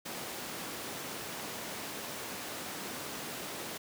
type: high-pass noise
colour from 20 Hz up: pink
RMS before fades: -41 dBFS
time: 0.05-3.78 s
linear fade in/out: 10 ms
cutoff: 200 Hz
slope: 12 dB/octave
effects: none